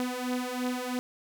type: beating tone pair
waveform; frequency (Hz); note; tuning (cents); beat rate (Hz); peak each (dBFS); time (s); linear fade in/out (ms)
sawtooth; 248.3 / 251.3; B3 / B3; +9 / +30; 3; -30 / -28; 0-0.99; 0
effects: none